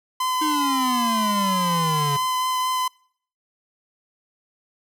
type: tone with vibrato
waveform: 45% pulse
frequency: 1020 Hz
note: C6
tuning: 44 cents flat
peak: -21 dBFS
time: 0.2-2.88 s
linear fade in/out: 5 ms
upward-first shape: triangle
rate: 4.5 Hz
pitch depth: 12 cents each way
type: exponential sweep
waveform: square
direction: down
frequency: 313.7 to 139.9 Hz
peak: -24 dBFS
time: 0.41-2.17 s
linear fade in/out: 10 ms
effects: noise-tail reverb RT60 0.6 s tail -26 dB re dry